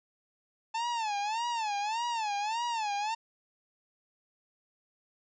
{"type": "tone with vibrato", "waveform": "45% pulse", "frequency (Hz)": 880, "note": "A5", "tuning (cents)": 0, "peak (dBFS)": -30, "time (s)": [0.74, 3.15], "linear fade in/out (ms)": 10, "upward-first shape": "sine", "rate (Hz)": 1.7, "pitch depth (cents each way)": 150, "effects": ["resampled to 16000 Hz"]}